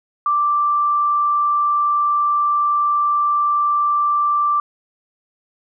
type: tone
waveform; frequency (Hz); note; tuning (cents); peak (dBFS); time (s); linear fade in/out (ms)
sine; 1174.7; D6; 0; -14; 0.26-4.6; 2
effects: none